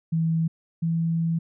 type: tone pair in turn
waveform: sine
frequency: 163 / 165.28 Hz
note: E3 / E3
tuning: -19 / +5 cents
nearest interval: unison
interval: 24 cents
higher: second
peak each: -20 / -21 dBFS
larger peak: first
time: 0.12-0.48 / 0.82-1.39 s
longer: second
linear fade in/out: 10 ms
effects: none